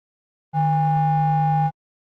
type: ring-modulated tone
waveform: triangle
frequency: 329.6 Hz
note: E4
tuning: in tune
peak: -10 dBFS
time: 0.53-1.71 s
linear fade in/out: 50 ms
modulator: 482 Hz
effects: tanh soft clip ceiling -10 dBFS + Opus 24 kbps